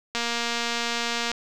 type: click train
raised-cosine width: 0.2 ms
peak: -10 dBFS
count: 275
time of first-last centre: 0.15-1.316 s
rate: 235 Hz
effects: none

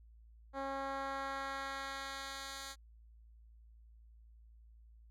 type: tone with band-pass filter sweep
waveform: 10% pulse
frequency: 272.3 Hz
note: C#4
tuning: 31 cents flat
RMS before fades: -42 dBFS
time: 0.53-2.76 s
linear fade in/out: 50 ms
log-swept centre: 600 to 5800 Hz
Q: 0.72
effects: added 56 Hz sine -57 dBFS peak until 5.1 s

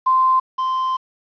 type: tone pair in turn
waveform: sine / triangle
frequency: 1040 / 1040 Hz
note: C6 / C6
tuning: -11 / -11 cents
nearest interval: unison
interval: 0 cents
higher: neither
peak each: -12 / -16 dBFS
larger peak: first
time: 0.06-0.4 / 0.58-0.97 s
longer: second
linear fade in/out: 10 ms
effects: resampled to 11025 Hz + 8-bit

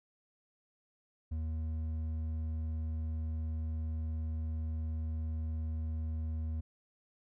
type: tone with hard clipping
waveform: sine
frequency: 79.3 Hz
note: D#2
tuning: 33 cents sharp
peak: -35 dBFS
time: 1.31-6.61 s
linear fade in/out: 10 ms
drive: 5 dB
effects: none

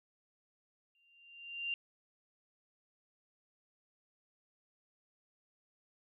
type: tone with exponential growth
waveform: sine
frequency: 2782 Hz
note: F7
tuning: 7 cents flat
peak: -32 dBFS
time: 0.95-1.74 s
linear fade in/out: 1 ms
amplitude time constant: 170 ms
effects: none

